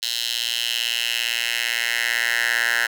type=tone with high-pass filter sweep; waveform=10% pulse; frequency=117.7 Hz; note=A#2; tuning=17 cents sharp; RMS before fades=-23 dBFS; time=0.02-2.87 s; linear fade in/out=10 ms; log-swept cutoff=3700 to 1600 Hz; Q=3.1; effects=none